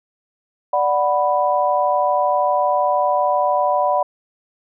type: chord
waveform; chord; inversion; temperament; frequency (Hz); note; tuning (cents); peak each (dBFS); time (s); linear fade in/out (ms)
sine; B minor; first; equal; 587.3 / 740 / 987.8; D5 / F#5 / B5; 0 / 0 / 0; -19; 0.73-4.03; 5
effects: none